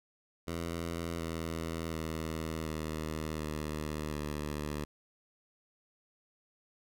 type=tone with pitch steps; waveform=10% pulse; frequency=84 / 82.03 / 80.11 / 78.24 / 76.41 / 74.62 Hz; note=E2 / E2 / E2 / D#2 / D#2 / D2; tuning=+33 / -8 / -49 / +10 / -31 / +28 cents; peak=-27 dBFS; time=0.47-4.85 s; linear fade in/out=10 ms; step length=730 ms; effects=none